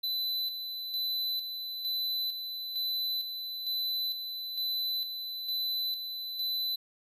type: tone with tremolo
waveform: square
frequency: 4006 Hz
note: B7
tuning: 24 cents sharp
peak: -30 dBFS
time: 0.03-6.76 s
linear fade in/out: 10 ms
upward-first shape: square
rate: 1.1 Hz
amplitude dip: 50%
effects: none